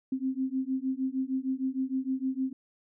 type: beating tone pair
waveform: sine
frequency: 259.7 / 266.2 Hz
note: C4 / C4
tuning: -13 / +30 cents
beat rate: 6.5 Hz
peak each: -31 dBFS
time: 0.12-2.53 s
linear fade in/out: 5 ms
effects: none